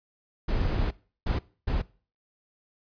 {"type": "noise bursts at uneven times", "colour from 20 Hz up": "brown", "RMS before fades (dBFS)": -26, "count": 3, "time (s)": [[0.48, 0.91], [1.26, 1.39], [1.67, 1.82]], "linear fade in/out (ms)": 10, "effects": ["noise-tail reverb RT60 0.4 s tail -21 dB re dry", "resampled to 11025 Hz"]}